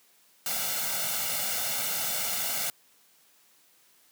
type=noise with comb filter; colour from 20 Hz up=white; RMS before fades=-30 dBFS; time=0.46-2.7 s; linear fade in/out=2 ms; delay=1.4 ms; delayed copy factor=+0.75; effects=white hiss -62 dBFS RMS until 4.11 s + high-pass 150 Hz 12 dB/octave